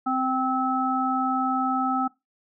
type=harmonic tone; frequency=260 Hz; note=C4; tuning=11 cents flat; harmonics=1 / 3 / 5; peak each=-26 / -26 / -26 dBFS; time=0.06-2.08 s; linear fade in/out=10 ms; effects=noise-tail reverb RT60 0.2 s tail -20 dB re dry